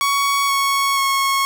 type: tone with pitch steps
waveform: sawtooth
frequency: 1119 / 1106.8 / 1094.7 Hz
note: C#6 / C#6 / C#6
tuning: +16 / -3 / -22 cents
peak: -12 dBFS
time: 0.01-1.45 s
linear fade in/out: 0 ms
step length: 480 ms
effects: none